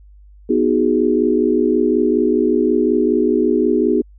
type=chord; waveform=sine; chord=G# minor seventh; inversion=first; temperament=equal; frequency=246.9 / 311.1 / 370 / 415.3 Hz; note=B3 / D#4 / F#4 / G#4; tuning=0 / 0 / 0 / 0 cents; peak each=-18 dBFS; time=0.49-4.02 s; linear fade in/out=10 ms; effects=added 50 Hz sine -41 dBFS peak until 4.18 s